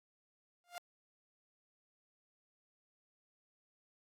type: tone with exponential growth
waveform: sawtooth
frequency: 702 Hz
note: F5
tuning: 9 cents sharp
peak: -35 dBFS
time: 0.64-0.78 s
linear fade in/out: 0 ms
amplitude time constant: 29 ms
effects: AAC 48 kbps